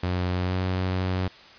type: tone with pitch glide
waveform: sawtooth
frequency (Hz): 90.4 to 92.62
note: F#2 to F#2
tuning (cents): -40 to +2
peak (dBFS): -20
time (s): 0.03-1.28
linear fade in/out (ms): 5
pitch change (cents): +42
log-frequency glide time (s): 0.43-0.54
effects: white hiss -48 dBFS RMS until 1.58 s + resampled to 11025 Hz